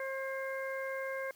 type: harmonic tone with a mistuned harmonic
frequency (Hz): 535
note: C5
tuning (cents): +38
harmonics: 1 / 2 / 3 / 4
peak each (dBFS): -37 / -45 / -42 / -44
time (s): 0-1.31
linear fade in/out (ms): 2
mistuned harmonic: 4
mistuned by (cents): -22
effects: white hiss -62 dBFS RMS until 1.35 s